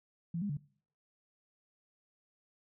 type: tone with pitch steps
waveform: sine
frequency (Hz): 168.9 / 204.1 / 145.2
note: E3 / G#3 / D3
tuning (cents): +42 / -30 / -19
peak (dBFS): -33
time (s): 0.34-0.571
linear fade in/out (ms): 5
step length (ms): 77
effects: noise-tail reverb RT60 0.5 s tail -21 dB re dry